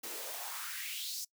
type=noise with high-pass filter sweep; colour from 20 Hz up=white; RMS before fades=-41 dBFS; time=0.03-1.25 s; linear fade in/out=10 ms; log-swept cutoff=290 to 5800 Hz; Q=3.5; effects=noise-tail reverb RT60 0.1 s tail -22 dB re dry